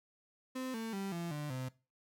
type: tone with pitch steps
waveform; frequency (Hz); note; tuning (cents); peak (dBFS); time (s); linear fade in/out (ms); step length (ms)
35% pulse; 258.3 / 224.9 / 195.75 / 170.41 / 148.35 / 129.15; C4 / A3 / G3 / F3 / D3 / C3; -22 / +38 / -2 / -42 / +18 / -22; -36; 0.55-1.69; 10; 190
effects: noise-tail reverb RT60 0.3 s tail -19 dB re dry

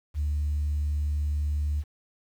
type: tone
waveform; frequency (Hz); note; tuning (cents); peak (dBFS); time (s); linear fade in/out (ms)
sine; 74; D2; +14; -23; 0.14-1.84; 50
effects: tanh soft clip ceiling -21 dBFS + 9-bit

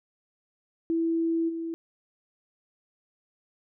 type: tone with level steps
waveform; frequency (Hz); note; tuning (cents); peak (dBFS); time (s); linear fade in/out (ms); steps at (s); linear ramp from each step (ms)
sine; 330; E4; +2; -23 / -30; 0.9-1.74; 0; 1.48; 20
effects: none

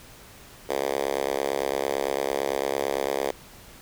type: tone with high-pass filter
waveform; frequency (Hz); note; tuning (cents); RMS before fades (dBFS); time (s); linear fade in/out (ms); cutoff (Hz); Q
5% pulse; 68.9; C#2; -10; -27; 0.69-3.31; 5; 450; 2.1
effects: pink hiss -48 dBFS RMS until 3.81 s

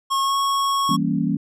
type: tone with pitch glide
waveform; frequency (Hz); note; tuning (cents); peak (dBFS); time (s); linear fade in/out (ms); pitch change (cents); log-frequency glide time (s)
square; 1088 to 1102.6; C#6 to C#6; -33 to -10; -19; 0.1-0.97; 20; +23; 0.22-0.36
type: chord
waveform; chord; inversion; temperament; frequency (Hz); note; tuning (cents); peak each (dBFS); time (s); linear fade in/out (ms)
sine; E diminished seventh; none; equal; 164.81 / 196 / 233.1 / 277.2; E3 / G3 / Bb3 / Db4; 0 / 0 / 0 / 0; -24; 0.89-1.37; 5
effects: low-pass 11000 Hz 12 dB/octave

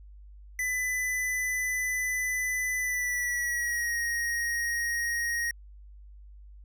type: tone with pitch glide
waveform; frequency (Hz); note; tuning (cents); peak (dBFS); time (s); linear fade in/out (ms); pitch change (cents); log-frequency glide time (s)
square; 2000 to 1876.9; B6 to A#6; +21 to +11; -28; 0.59-5.51; 2; -110; 2.79-3.98
effects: added 50 Hz sine -46 dBFS peak until 6.64 s

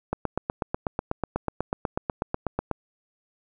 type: click train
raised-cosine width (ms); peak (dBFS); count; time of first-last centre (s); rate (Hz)
1; -11; 22; 0.13-2.713; 8.13
effects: none

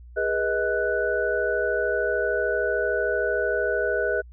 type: tone cluster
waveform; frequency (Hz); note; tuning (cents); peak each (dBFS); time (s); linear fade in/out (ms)
sine; 411.4 / 484.6 / 631 / 1485; G#4 / B4 / D#5 / F#6; -16 / -33 / +24 / +6; -27; 0.16-4.22; 20
effects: added 60 Hz sine -42 dBFS peak until 4.32 s

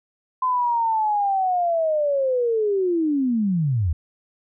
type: linear sweep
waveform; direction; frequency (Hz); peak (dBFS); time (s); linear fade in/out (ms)
sine; down; 1029 to 73.42; -18; 0.42-3.93; 5
effects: none

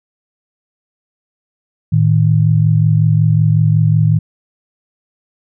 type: tone pair together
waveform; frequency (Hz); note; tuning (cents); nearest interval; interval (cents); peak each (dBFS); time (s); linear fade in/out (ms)
sine; 110.14 / 155.56; A2 / D#3; +2 / 0; tritone; 598; -11; 1.92-4.19; 10
effects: none

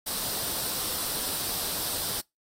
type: noise with comb filter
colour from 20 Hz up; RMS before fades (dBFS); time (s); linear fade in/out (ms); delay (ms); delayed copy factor
white; -31; 0.06-2.21; 10; 0.22; +0.5
effects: noise-tail reverb RT60 0.2 s tail -26 dB re dry + AAC 48 kbps

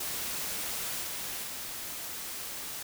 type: noise with level steps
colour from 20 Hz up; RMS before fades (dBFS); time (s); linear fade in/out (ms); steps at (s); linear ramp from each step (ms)
white; -35 / -37 / -39; 0-2.83; 5; 1.02 / 1.43; 10
effects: none

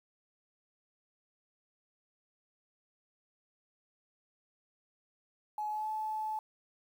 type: tone with pitch glide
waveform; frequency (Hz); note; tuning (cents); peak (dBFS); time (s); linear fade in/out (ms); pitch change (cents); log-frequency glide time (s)
sine; 848 to 865.3; G#5 to A5; +36 to -29; -33; 5.58-6.39; 2; +35; 5.69-5.89
effects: 10-bit

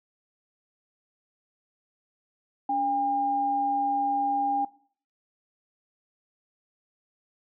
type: tone pair together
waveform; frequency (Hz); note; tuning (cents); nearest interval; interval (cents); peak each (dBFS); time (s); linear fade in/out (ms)
sine; 284.6 / 805; C#4 / G5; +46 / +46; octave + tritone; 1800; -33 / -24; 2.69-4.65; 5
effects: noise-tail reverb RT60 0.5 s tail -19 dB re dry

